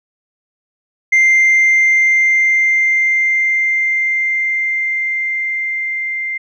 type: tone with level ramp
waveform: sine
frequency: 2093 Hz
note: C7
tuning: in tune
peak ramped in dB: -5 to -18 dBFS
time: 1.12-6.38 s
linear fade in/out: 10 ms
effects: tanh soft clip ceiling -6 dBFS